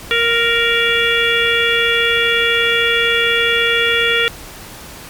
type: harmonic tone with a mistuned harmonic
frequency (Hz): 466.2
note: A#4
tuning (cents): 0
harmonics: 1 / 3 / 4 / 5 / 6 / 7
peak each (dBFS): -19 / -19 / -19 / -19 / -19 / -19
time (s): 0.11-4.28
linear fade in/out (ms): 0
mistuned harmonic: 7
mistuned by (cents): +60
effects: pink hiss -34 dBFS RMS until 5.09 s + MP3 96 kbps